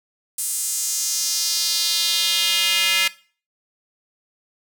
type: tone with high-pass filter sweep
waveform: square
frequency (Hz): 189.7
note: F#3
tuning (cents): +43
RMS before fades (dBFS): -21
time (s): 0.38-3.08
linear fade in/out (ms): 5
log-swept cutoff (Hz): 8900 to 2300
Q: 2.3
effects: noise-tail reverb RT60 0.4 s tail -19 dB re dry